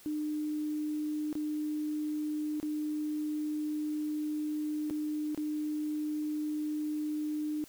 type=tone with dropouts; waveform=sine; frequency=302.7 Hz; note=D#4; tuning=48 cents flat; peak=-31 dBFS; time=0.06-7.64 s; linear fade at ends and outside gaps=0 ms; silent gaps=1.328-1.353 / 2.6-2.629 / 4.899-4.908 / 5.347-5.376 s; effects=white hiss -56 dBFS RMS until 7.68 s